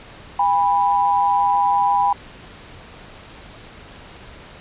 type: tone pair together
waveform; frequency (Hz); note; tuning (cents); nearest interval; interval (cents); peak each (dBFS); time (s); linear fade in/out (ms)
sine; 808 / 986; G#5 / B5; -48 / -3; minor third; 345; -17; 0.39-2.13; 5
effects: pink hiss -41 dBFS RMS until 4.6 s + resampled to 8000 Hz